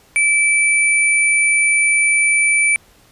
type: tone pair together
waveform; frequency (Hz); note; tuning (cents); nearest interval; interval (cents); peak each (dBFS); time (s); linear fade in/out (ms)
sine; 2315 / 9260; D7 / D9; -25 / -25; 2 octaves; 2400; -12 / -20; 0.16-2.76; 0
effects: pink hiss -51 dBFS RMS until 3.11 s + resampled to 32000 Hz